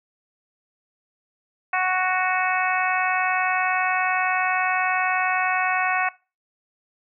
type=harmonic tone; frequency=369.9 Hz; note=F#4; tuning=in tune; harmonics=2 / 3 / 4 / 5 / 6 / 7; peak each=-24 / -26 / -27 / -28 / -29 / -29 dBFS; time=1.73-6.09 s; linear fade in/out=5 ms; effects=noise-tail reverb RT60 0.3 s tail -21 dB re dry